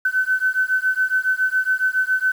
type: beating tone pair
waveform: sine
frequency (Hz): 1515 / 1522.2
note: F#6 / F#6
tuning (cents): +40 / +49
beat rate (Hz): 7.2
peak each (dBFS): -20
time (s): 0.05-2.32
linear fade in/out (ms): 5
effects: 7-bit